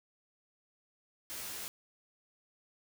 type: noise with comb filter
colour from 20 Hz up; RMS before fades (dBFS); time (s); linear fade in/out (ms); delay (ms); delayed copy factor
white; -42; 1.3-1.68; 0; 15; +0.8
effects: none